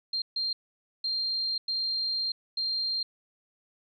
sine tone bursts at uneven times, 4186 Hz, C8, in tune, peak -27 dBFS, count 5, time 0.13-0.22 / 0.36-0.53 / 1.04-1.58 / 1.68-2.32 / 2.57-3.03 s, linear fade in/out 5 ms, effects none

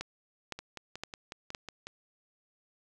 two click trains, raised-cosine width 0.2 ms, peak -19 / -24 dBFS, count 4 / 8, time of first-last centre 0.01-1.548 / 0.59-1.87 s, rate 1.95 / 5.47 Hz, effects none

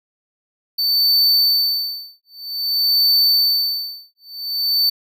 square tone with tremolo, 4538 Hz, C#8, 40 cents sharp, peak -12 dBFS, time 0.78-4.9 s, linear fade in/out 10 ms, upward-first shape sine, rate 0.52 Hz, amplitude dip 100%, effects none

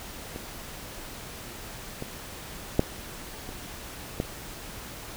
clicks, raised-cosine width 2 ms, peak -22 / -20 / -6 / -26 / -13 dBFS, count 5, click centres 0.361 / 2.024 / 2.794 / 3.491 / 4.201 s, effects pink hiss -41 dBFS RMS until 5.16 s

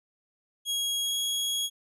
sawtooth tone with pitch glide, 3300 to 3319 Hz, G#7 to G#7, -12 to -2 cents, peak -24 dBFS, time 0.65-1.7 s, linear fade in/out 50 ms, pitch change +10 cents, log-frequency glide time 1.04-1.16 s, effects resampled to 32000 Hz

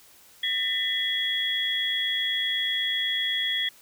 sine tone cluster, 1812 / 1992 / 3336 Hz, A#6 / B6 / G#7, -50 / +14 / +7 cents, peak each -33 / -31 / -25 dBFS, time 0.43-3.69 s, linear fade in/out 5 ms, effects white hiss -54 dBFS RMS until 3.81 s

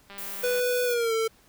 click train, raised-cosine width 0.3 ms, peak -28 dBFS, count 100, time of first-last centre 0.1-0.597 s, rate 199 Hz
violet noise, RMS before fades -36 dBFS, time 0.18-0.94 s, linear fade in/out 2 ms
square tone with pitch glide, 493.9 to 447.7 Hz, B4 to A4, 0 to +30 cents, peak -24 dBFS, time 0.43-1.28 s, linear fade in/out 10 ms, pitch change -170 cents, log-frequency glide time 0.85-1.14 s
effects pink hiss -59 dBFS RMS until 1.48 s

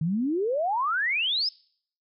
sine exponential sweep, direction up, 150 to 5290 Hz, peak -23 dBFS, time 0.01-1.49 s, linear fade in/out 5 ms, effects noise-tail reverb RT60 0.6 s tail -25 dB re dry

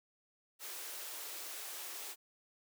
white high-pass noise, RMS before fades -45 dBFS, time 0.59-2.16 s, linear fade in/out 50 ms, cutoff 310 Hz, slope 96 dB/octave, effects none

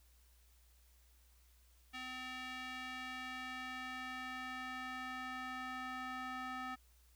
square tone with band-pass filter sweep, 256 Hz, C4, 38 cents flat, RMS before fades -45 dBFS, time 1.93-6.76 s, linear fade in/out 20 ms, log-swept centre 2400 to 1400 Hz, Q 1.5, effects added 60 Hz sine -65 dBFS peak until 7.15 s + white hiss -72 dBFS RMS until 7.15 s

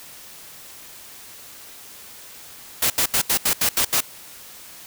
white noise bursts, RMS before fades -19 dBFS, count 8, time 2.82-4.007 s, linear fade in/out 5 ms, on 81 ms, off 77 ms, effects white hiss -42 dBFS RMS until 4.86 s

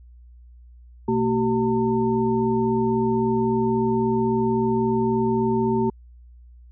sine tone cluster, 123.7 / 227.4 / 381 / 904 Hz, B2 / A#3 / G4 / A5, +3 / -43 / -49 / +47 cents, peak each -29 / -22 / -22 / -27 dBFS, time 1.08-5.9 s, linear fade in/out 5 ms, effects added 60 Hz sine -44 dBFS peak until 6.71 s

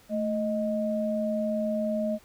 sine tone pair together, 220 / 623 Hz, A3 / D#5, 0 / +2 cents, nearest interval octave + tritone, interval 1802 cents, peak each -28 dBFS, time 0.09-2.19 s, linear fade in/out 50 ms, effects pink hiss -57 dBFS RMS until 2.24 s

